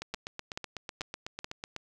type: two click trains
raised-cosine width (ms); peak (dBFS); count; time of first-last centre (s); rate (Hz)
0.2; -17 / -20; 4 / 15; 0.14-1.444 / 0.02-1.763; 2.3 / 8.03
effects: none